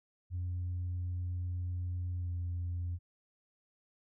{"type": "tone with pitch glide", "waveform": "sine", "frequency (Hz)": [89.2, 87.47], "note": ["F2", "F2"], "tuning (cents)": [37, 3], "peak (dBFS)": -32, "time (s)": [0.3, 2.99], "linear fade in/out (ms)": 50, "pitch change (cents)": -34, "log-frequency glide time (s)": [2.16, 2.31], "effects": ["tanh soft clip ceiling -31 dBFS"]}